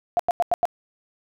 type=tone bursts; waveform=sine; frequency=698.5 Hz; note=F5; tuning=in tune; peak=-16 dBFS; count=5; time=0.17-0.654 s; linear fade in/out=0 ms; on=24 ms; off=91 ms; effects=none